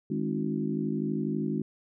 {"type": "harmonic tone with a mistuned harmonic", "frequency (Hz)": 52.1, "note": "G#1", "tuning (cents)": 6, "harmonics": [3, 4, 5, 6, 7], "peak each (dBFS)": [-34, -31, -34, -35, -36], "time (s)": [0.1, 1.62], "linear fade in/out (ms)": 5, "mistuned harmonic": 5, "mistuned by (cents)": 57, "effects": []}